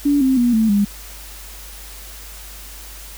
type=tone with pitch steps; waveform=sine; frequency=286.9 / 263.1 / 241.3 / 221.2 / 202.9 Hz; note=D4 / C4 / B3 / A3 / G#3; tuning=-40 / +10 / -40 / +9 / -40 cents; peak=-12 dBFS; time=0.05-0.85 s; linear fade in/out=10 ms; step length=160 ms; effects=added 50 Hz sine -37 dBFS peak until 3.17 s + white hiss -38 dBFS RMS until 3.17 s